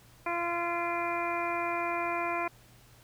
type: harmonic tone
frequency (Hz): 343.5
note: F4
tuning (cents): -29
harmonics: 1 / 2 / 3 / 4 / 5 / 6 / 7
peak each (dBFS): -37 / -34 / -34 / -39 / -44 / -41 / -37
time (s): 0.26-2.48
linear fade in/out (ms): 5
effects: added 119 Hz sine -59 dBFS peak until 3.03 s + pink hiss -59 dBFS RMS until 3.03 s